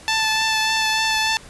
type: tone with vibrato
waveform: 10% pulse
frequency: 879 Hz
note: A5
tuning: 2 cents flat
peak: -9 dBFS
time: 0.08-1.37 s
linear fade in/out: 0 ms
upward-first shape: triangle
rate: 3.4 Hz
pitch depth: 16 cents each way
effects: pink hiss -43 dBFS RMS until 1.49 s + resampled to 24000 Hz